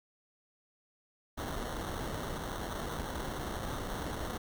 pink noise with sample-and-hold, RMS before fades -38 dBFS, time 1.37-4.38 s, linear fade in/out 10 ms, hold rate 2450 Hz, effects none

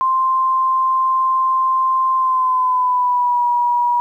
sine tone with pitch glide, 1046.5 to 965.2 Hz, C6 to B5, 0 to -40 cents, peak -13 dBFS, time 0.01-4 s, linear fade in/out 0 ms, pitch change -140 cents, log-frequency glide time 2.16-3.46 s, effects 9-bit

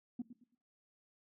sine tone with echo, 242.1 Hz, B3, 34 cents flat, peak -35 dBFS, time 0.19-0.22 s, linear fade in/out 5 ms, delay 110 ms, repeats 3, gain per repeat -12 dB, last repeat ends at 0.55 s, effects noise-tail reverb RT60 0.5 s tail -22 dB re dry + tanh soft clip ceiling -33 dBFS

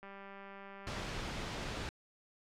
click train, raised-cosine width 0.5 ms, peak -36 dBFS, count 192, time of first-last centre 0.03-1 s, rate 197 Hz
pink noise, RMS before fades -40 dBFS, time 0.87-1.89 s, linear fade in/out 0 ms
effects low-pass 5000 Hz 12 dB/octave

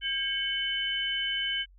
sine tone cluster, 1612 / 2208 / 3034 Hz, G6 / C#7 / F#7, +48 / -7 / +43 cents, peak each -34 / -36 / -29 dBFS, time 0.01-1.66 s, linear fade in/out 50 ms, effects added 46 Hz sine -53 dBFS peak until 1.78 s

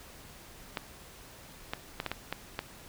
clicks, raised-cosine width 0.3 ms, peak -16 dBFS, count 7, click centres 0.772 / 1.735 / 2.001 / 2.063 / 2.116 / 2.326 / 2.591 s, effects pink hiss -51 dBFS RMS until 2.88 s

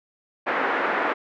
white band-pass noise, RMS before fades -24 dBFS, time 0.46-1.14 s, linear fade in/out 20 ms, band 270 to 1800 Hz, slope 24 dB/octave, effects none

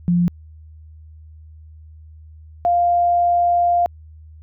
sine tone pair in turn, 174.61 / 698.4 Hz, F3 / F5, 0 / 0 cents, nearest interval 2 octaves, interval 2400 cents, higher second, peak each -13 dBFS, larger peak neither, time 0.08-0.28 / 2.65-3.86 s, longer second, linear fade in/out 0 ms, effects added 78 Hz sine -39 dBFS peak until 4.42 s

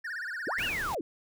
triangle tone with vibrato, 1632 Hz, G#6, 31 cents flat, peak -32 dBFS, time 0.04-0.7 s, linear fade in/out 10 ms, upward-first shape sine, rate 17 Hz, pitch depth 230 cents each way
sine linear two-way sweep, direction up then down, 222.2 to 2960 to 261.2 Hz, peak -30 dBFS, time 0.47-1.01 s, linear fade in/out 2 ms, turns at 0.64 s
pink noise, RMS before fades -40 dBFS, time 0.58-0.95 s, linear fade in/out 5 ms
effects none

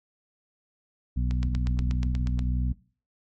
harmonic tone, 61.74 Hz, B1, in tune, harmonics 1 / 2 / 3 / 4, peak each -25 / -31 / -35 / -37 dBFS, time 1.16-2.73 s, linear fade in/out 10 ms
click train, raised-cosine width 0.2 ms, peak -22 dBFS, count 10, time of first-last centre 1.31-2.392 s, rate 8.32 Hz
effects noise-tail reverb RT60 0.4 s tail -20 dB re dry + AAC 32 kbps

